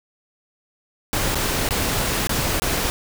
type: noise with dropouts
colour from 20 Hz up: pink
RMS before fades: -22 dBFS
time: 1.13-2.9 s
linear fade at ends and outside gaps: 0 ms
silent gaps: 1.347-1.355 / 1.689-1.708 / 2.271-2.294 / 2.598-2.62 s
effects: none